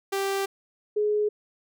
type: tone pair in turn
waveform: sawtooth / sine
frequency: 392 / 420.1 Hz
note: G4 / G#4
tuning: 0 / +20 cents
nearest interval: minor second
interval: 120 cents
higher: second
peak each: -21 dBFS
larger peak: neither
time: 0.12-0.46 / 0.96-1.29 s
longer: first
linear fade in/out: 10 ms
effects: none